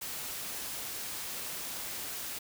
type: noise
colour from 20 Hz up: white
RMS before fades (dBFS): -39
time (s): 0.01-2.39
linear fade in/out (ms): 10
effects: none